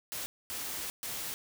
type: noise bursts at uneven times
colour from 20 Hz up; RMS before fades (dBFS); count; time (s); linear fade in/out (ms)
white; -38; 3; 0.12-0.26 / 0.5-0.9 / 1.03-1.34; 0
effects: none